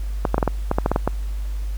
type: clicks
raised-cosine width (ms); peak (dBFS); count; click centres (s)
1; -4; 11; 0.252 / 0.344 / 0.381 / 0.428 / 0.477 / 0.714 / 0.785 / 0.861 / 0.916 / 0.961 / 1.076
effects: added 50 Hz sine -23 dBFS peak until 1.77 s + pink hiss -47 dBFS RMS until 1.77 s